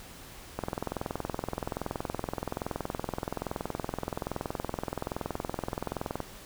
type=click train; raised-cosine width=1 ms; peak=-17 dBFS; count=120; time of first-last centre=0.59-6.203 s; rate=21.2 Hz; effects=pink hiss -48 dBFS RMS until 6.45 s